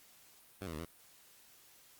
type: tone with pitch steps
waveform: 10% pulse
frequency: 96.6 / 82.8 / 76.2 / 83.1 Hz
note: G2 / E2 / D#2 / E2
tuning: -25 / +8 / -36 / +15 cents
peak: -32 dBFS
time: 0.61-0.85 s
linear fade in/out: 5 ms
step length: 60 ms
effects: white hiss -62 dBFS RMS until 1.99 s + Opus 48 kbps